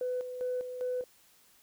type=tone with tremolo; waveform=sine; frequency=501 Hz; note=B4; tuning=25 cents sharp; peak=-29 dBFS; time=0.01-1.04 s; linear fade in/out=2 ms; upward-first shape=square; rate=2.5 Hz; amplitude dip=60%; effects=tanh soft clip ceiling -26 dBFS + white hiss -63 dBFS RMS until 1.62 s